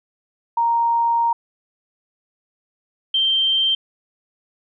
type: tone pair in turn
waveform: sine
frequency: 932 / 3141 Hz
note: A#5 / G7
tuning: -1 / +3 cents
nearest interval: octave + major sixth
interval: 2104 cents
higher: second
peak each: -15 dBFS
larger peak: neither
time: 0.57-1.33 / 3.14-3.75 s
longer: first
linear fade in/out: 5 ms
effects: none